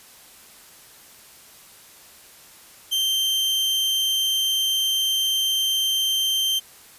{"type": "tone", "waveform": "40% pulse", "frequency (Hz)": 3136, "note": "G7", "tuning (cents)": 0, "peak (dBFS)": -19, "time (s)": [2.91, 6.6], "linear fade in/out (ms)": 20, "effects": ["white hiss -48 dBFS RMS until 6.98 s", "resampled to 32000 Hz"]}